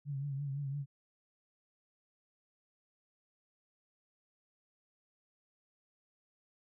sine tone with vibrato, 140 Hz, C#3, 18 cents sharp, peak -35 dBFS, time 0.05-0.86 s, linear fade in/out 50 ms, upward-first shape triangle, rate 5.9 Hz, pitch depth 76 cents each way, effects none

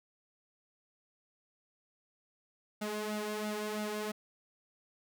sawtooth tone with flanger, 211.7 Hz, G#3, 33 cents sharp, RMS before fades -37 dBFS, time 2.81-4.12 s, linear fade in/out 10 ms, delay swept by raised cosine 1.4 to 2.9 ms, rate 3 Hz, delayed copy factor +0.7, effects none

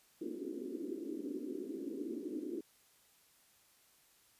white band-pass noise, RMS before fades -42 dBFS, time 0.21-2.61 s, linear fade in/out 5 ms, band 250 to 380 Hz, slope 48 dB/octave, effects white hiss -68 dBFS RMS until 4.39 s + resampled to 32000 Hz

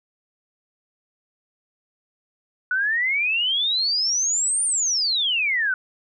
sine exponential two-way sweep, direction up then down, 1460 to 9300 to 1460 Hz, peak -19 dBFS, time 2.71-5.74 s, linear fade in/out 2 ms, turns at 4.64 s, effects none

